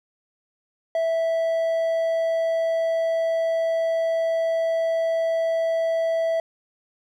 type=tone; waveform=triangle; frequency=657 Hz; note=E5; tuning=6 cents flat; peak=-18 dBFS; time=0.95-6.4 s; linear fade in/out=2 ms; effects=none